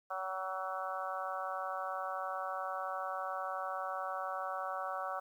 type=harmonic tone with a mistuned harmonic; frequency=188.6 Hz; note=F#3; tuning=33 cents sharp; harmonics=3 / 4 / 5 / 6 / 7 / 8; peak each=-43 / -41 / -47 / -42 / -42 / -48 dBFS; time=0.1-5.2 s; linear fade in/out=10 ms; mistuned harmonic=8; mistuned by=-18 cents; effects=11-bit